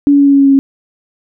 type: tone with pitch steps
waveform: sine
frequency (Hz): 285.2 / 283.4 / 281.6 / 279.8 / 278 / 276.3 / 274.5 / 272.8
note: C#4 / C#4 / C#4 / C#4 / C#4 / C#4 / C#4 / C#4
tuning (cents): +49 / +38 / +27 / +16 / +5 / -6 / -17 / -28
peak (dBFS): -4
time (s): 0.07-0.59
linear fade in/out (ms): 0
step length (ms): 65
effects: none